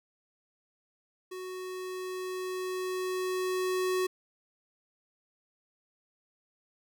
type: tone with level ramp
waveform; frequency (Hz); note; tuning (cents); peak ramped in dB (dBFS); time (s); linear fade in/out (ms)
square; 370; F#4; 0; -39 to -27; 1.31-4.07; 10
effects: none